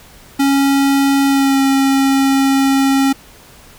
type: tone with pitch glide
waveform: square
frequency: 276.1 to 271.5 Hz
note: C#4 to C#4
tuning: -7 to -36 cents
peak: -11 dBFS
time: 0.39-3.13 s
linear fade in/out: 10 ms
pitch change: -29 cents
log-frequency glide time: 1.26-1.6 s
effects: pink hiss -42 dBFS RMS until 3.78 s